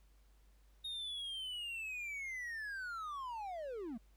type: linear sweep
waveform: triangle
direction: down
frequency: 3736 to 207.7 Hz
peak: -39 dBFS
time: 0.84-3.98 s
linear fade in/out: 10 ms
effects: added 50 Hz sine -63 dBFS peak until 4.16 s + pink hiss -75 dBFS RMS until 4.16 s